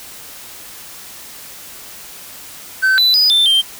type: tone with pitch steps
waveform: triangle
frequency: 1536 / 3987 / 4962 / 3554 / 3154 Hz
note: G6 / B7 / D#8 / A7 / G7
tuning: -36 / +16 / -6 / +17 / +10 cents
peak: -8 dBFS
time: 2.82-3.62 s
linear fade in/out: 20 ms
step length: 160 ms
effects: white hiss -35 dBFS RMS until 3.79 s